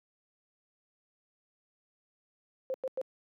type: tone bursts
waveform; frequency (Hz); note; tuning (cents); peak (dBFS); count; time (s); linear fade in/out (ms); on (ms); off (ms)
sine; 523.3; C5; 0; -30; 3; 2.7-3.014; 0; 40; 97
effects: high-pass 300 Hz 12 dB/octave